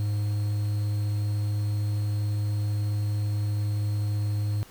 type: tone with quantisation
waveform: triangle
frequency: 103.83 Hz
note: G#2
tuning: in tune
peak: -22 dBFS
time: 0-4.63 s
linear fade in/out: 0 ms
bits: 8
effects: pink hiss -51 dBFS RMS until 4.7 s

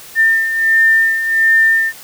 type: beating tone pair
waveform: sine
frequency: 1800 / 1801.4 Hz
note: A6 / A6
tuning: +39 / +40 cents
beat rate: 1.4 Hz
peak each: -17 / -10 dBFS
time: 0.15-1.93 s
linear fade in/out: 50 ms
effects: white hiss -36 dBFS RMS until 2.03 s

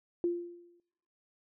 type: tone with exponential decay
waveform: sine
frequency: 347 Hz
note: F4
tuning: 11 cents flat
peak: -25 dBFS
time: 0.24-0.8 s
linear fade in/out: 1 ms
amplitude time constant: 120 ms
effects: noise-tail reverb RT60 1.0 s tail -25 dB re dry

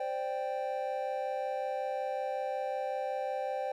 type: chord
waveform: triangle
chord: C suspended second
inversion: none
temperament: just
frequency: 523.3 / 588.7 / 784.9 Hz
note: C5 / D5 / G5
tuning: 0 / +4 / +2 cents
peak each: -34 / -36 / -34 dBFS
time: 0-3.72 s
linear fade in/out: 5 ms
effects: none

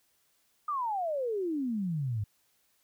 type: exponential sweep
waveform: sine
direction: down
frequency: 1244.5 to 99 Hz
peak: -29 dBFS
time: 0.68-2.24 s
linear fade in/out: 5 ms
effects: white hiss -71 dBFS RMS until 2.83 s

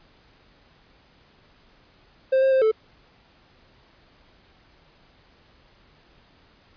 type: tone with pitch steps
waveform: triangle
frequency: 527 / 533 / 526 / 438.1 Hz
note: C5 / C5 / C5 / A4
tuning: +12 / +32 / +9 / -7 cents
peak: -14 dBFS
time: 2.32-2.716 s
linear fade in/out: 10 ms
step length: 99 ms
effects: pink hiss -57 dBFS RMS until 6.76 s + resampled to 11025 Hz

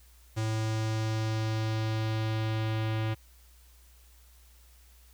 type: tone with low-pass filter sweep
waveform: square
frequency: 110.1 Hz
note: A2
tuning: 2 cents sharp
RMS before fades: -30 dBFS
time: 0.36-3.15 s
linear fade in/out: 20 ms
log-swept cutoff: 7300 to 3100 Hz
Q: 1.5
effects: added 60 Hz sine -55 dBFS peak until 5.13 s + white hiss -62 dBFS RMS until 5.13 s

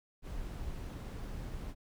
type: noise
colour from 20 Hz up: brown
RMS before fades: -41 dBFS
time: 0.22-1.75 s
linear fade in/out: 50 ms
effects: none

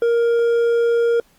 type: tone with hard clipping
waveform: triangle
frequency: 468.1 Hz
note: A#4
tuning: 7 cents sharp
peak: -15 dBFS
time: 0.02-1.2 s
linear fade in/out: 2 ms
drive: 7 dB
effects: pink hiss -57 dBFS RMS until 1.38 s + Opus 32 kbps

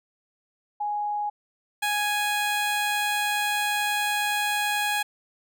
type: tone pair in turn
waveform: sine / 15% pulse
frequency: 830.6 / 830.6 Hz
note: G#5 / G#5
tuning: 0 / 0 cents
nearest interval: unison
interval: 0 cents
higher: neither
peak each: -25 / -17 dBFS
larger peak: second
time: 0.8-1.3 / 1.82-5.03 s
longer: second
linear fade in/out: 10 ms
effects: none

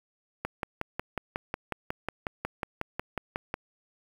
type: click train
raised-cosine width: 0.5 ms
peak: -15 dBFS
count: 18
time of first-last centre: 0.45-3.541 s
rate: 5.5 Hz
effects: 7-bit

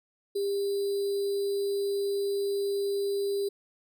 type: tone with sample-and-hold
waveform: sine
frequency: 399.4 Hz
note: G4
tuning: 32 cents sharp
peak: -26 dBFS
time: 0.35-3.49 s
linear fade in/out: 10 ms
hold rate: 4410 Hz
effects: none

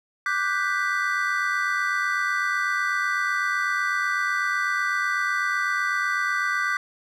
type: chord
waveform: triangle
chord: G major seventh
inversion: second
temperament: equal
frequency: 1174.7 / 1480 / 1568 / 1975.5 Hz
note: D6 / F#6 / G6 / B6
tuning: 0 / 0 / 0 / 0 cents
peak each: -26 dBFS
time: 0.26-6.77 s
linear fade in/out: 2 ms
effects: none

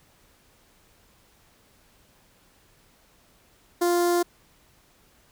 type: tone with notch filter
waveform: sawtooth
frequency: 349.2 Hz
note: F4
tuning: in tune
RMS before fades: -22 dBFS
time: 3.81-4.23 s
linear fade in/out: 10 ms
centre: 2600 Hz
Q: 0.74
effects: pink hiss -60 dBFS RMS until 5.31 s

